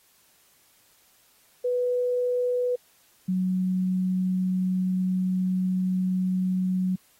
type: tone pair in turn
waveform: sine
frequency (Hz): 493.9 / 185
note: B4 / F#3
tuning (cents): 0 / 0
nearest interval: octave + perfect fourth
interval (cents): 1700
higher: first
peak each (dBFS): -22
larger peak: neither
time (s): 1.64-2.76 / 3.28-6.96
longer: second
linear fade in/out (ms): 10
effects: white hiss -61 dBFS RMS until 7.19 s + AAC 48 kbps